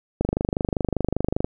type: click train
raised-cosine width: 2 ms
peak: -8 dBFS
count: 32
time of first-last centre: 0.21-1.445 s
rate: 25.1 Hz
effects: none

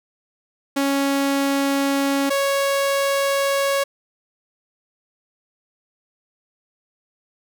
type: tone pair in turn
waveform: sawtooth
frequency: 277.2 / 554.4 Hz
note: C#4 / C#5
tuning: 0 / 0 cents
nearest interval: octave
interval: 1200 cents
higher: second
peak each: -14 dBFS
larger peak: neither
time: 0.76-2.3 / 2.3-3.84 s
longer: neither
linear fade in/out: 10 ms
effects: none

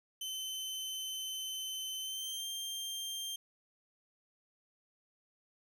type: tone with pitch glide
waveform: sawtooth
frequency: 3063 to 3177 Hz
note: G7 to G7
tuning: -41 to +23 cents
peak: -35 dBFS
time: 0.21-3.36 s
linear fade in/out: 5 ms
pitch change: +64 cents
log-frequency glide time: 2.01-2.46 s
effects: none

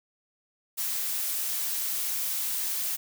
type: noise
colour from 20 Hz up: blue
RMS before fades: -30 dBFS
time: 0.77-2.97 s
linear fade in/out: 20 ms
effects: none

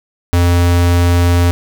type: tone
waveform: square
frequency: 87.2 Hz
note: F2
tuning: 2 cents flat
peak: -9 dBFS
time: 0.33-1.51 s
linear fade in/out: 0 ms
effects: none

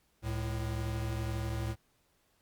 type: tone pair together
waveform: square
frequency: 68.9 / 110.79 Hz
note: C#2 / A2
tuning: -10 / +12 cents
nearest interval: minor sixth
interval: 822 cents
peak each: -38 / -35 dBFS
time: 0.22-1.76 s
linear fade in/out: 50 ms
effects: pink hiss -72 dBFS RMS until 2.41 s + Opus 48 kbps

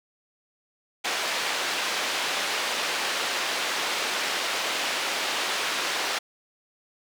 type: band-pass noise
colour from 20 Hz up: white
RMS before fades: -28 dBFS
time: 1.04-6.19 s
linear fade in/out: 10 ms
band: 390 to 3800 Hz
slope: 12 dB/octave
effects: none

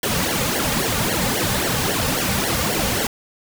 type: noise with flanger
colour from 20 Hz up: pink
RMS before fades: -21 dBFS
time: 0.03-3.07 s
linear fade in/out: 2 ms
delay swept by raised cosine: 0.79 to 3.09 ms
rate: 3.7 Hz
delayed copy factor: -1
effects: none

